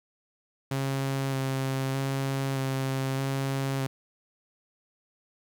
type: tone with vibrato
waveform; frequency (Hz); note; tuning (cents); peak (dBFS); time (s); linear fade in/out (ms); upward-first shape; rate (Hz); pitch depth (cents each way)
sawtooth; 134.8; C#3; -48; -23; 0.71-3.87; 5; square; 0.81; 13
effects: 10-bit